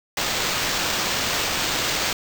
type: noise with sample-and-hold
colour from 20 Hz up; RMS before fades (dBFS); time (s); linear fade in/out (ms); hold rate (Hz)
blue; -24; 0.17-2.13; 2; 11025
effects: none